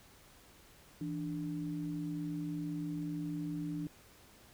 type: tone pair together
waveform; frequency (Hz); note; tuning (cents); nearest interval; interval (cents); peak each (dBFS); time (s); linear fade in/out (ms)
sine; 165.1 / 294.2; E3 / D4; +3 / +3; minor seventh; 1000; -39 / -38; 1.01-3.87; 2
effects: pink hiss -60 dBFS RMS until 4.53 s